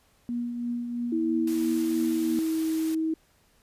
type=tone with tremolo; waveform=sine; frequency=239.6 Hz; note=A#3; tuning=48 cents sharp; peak=-26 dBFS; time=0.29-2.39 s; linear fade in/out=0 ms; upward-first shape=triangle; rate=3 Hz; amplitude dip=45%
type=tone with pitch glide; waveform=sine; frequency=324.5 to 319.5 Hz; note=E4 to D#4; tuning=-27 to +46 cents; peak=-24 dBFS; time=1.12-3.14 s; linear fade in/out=5 ms; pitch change=-27 cents; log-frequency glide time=1.96-2.71 s
type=noise; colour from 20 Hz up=white; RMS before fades=-42 dBFS; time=1.47-2.95 s; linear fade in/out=5 ms
effects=pink hiss -64 dBFS RMS until 3.62 s + resampled to 32000 Hz